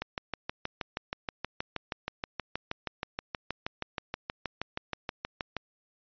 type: click train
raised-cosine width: 0.3 ms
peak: -16 dBFS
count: 36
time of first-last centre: 0.02-5.567 s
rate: 6.31 Hz
effects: resampled to 11025 Hz